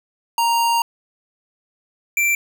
square tone pair in turn, 932.3 / 2349 Hz, A#5 / D7, 0 / 0 cents, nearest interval octave + major third, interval 1600 cents, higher second, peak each -16 dBFS, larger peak neither, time 0.38-0.82 / 2.17-2.35 s, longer first, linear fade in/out 2 ms, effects none

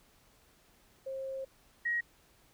sine tone pair in turn, 534 / 1893.1 Hz, C5 / A#6, +35 / +26 cents, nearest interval octave + minor seventh, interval 2191 cents, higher second, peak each -36 / -29 dBFS, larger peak second, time 1.06-1.45 / 1.85-2.01 s, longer first, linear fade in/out 10 ms, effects pink hiss -65 dBFS RMS until 2.53 s

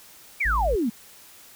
sine exponential sweep, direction down, 2440 to 207.7 Hz, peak -21 dBFS, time 0.4-0.9 s, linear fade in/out 10 ms
triangle tone, 53.9 Hz, A1, 35 cents flat, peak -22 dBFS, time 0.45-0.76 s, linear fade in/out 10 ms
effects white hiss -49 dBFS RMS until 1.55 s

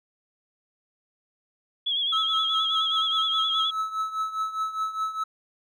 sine tone with vibrato, 3322 Hz, G#7, in tune, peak -23 dBFS, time 1.86-3.71 s, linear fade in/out 10 ms, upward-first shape sine, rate 9.5 Hz, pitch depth 59 cents each way
triangle tone with tremolo, 1299 Hz, E6, 26 cents flat, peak -21 dBFS, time 2.12-5.24 s, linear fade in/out 10 ms, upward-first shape triangle, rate 4.9 Hz, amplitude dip 80%
effects none

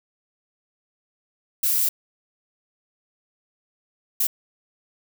violet noise bursts at uneven times, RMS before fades -21 dBFS, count 2, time 1.63-1.89 / 4.2-4.27 s, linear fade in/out 5 ms, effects none

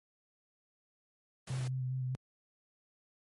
pink noise, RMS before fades -47 dBFS, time 1.47-1.68 s, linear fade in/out 5 ms
sine tone with vibrato, 128.9 Hz, C3, 26 cents flat, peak -32 dBFS, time 1.5-2.15 s, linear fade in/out 0 ms, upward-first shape square, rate 4.9 Hz, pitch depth 18 cents each way
effects high-pass 80 Hz 12 dB/octave + MP3 48 kbps

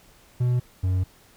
triangle tone pair in turn, 123.47 / 92.5 Hz, B2 / F#2, 0 / 0 cents, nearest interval perfect fourth, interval 500 cents, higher first, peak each -17 / -18 dBFS, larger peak first, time 0.4-0.6 / 0.83-1.04 s, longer second, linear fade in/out 10 ms, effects pink hiss -55 dBFS RMS until 1.36 s

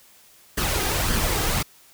pink noise with flanger, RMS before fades -23 dBFS, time 0.57-1.63 s, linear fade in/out 10 ms, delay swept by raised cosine 0.63 to 2.53 ms, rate 1.8 Hz, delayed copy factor +0.5, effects white hiss -53 dBFS RMS until 1.93 s

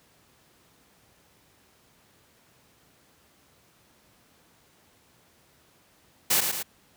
white noise with echo, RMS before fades -22 dBFS, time 6.3-6.41 s, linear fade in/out 10 ms, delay 110 ms, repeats 2, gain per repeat -5 dB, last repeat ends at 6.63 s, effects pink hiss -61 dBFS RMS until 6.96 s + high-pass 80 Hz 12 dB/octave

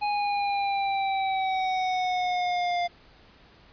square exponential sweep, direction down, 830.6 to 698.5 Hz, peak -25 dBFS, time 0.01-2.88 s, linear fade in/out 20 ms, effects pink hiss -55 dBFS RMS until 3.72 s + resampled to 11025 Hz

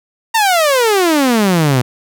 sawtooth exponential sweep, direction down, 932.3 to 120 Hz, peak -6 dBFS, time 0.34-1.82 s, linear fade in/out 10 ms, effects none

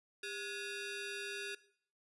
15% pulse ring-modulated tone, 1042 Hz, C6, 7 cents flat, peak -31 dBFS, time 0.23-1.55 s, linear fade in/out 5 ms, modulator 641 Hz, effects noise-tail reverb RT60 0.6 s tail -19 dB re dry + resampled to 24000 Hz

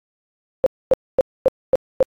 sine tone bursts, 525 Hz, C5, 6 cents sharp, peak -9 dBFS, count 6, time 0.64-2.028 s, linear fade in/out 0 ms, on 23 ms, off 250 ms, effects AAC 48 kbps

